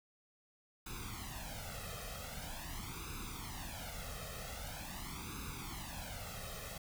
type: noise with flanger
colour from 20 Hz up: pink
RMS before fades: -45 dBFS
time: 0.86-6.78 s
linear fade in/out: 5 ms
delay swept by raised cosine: 0.79 to 1.59 ms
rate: 0.44 Hz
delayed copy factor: +0.85
effects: none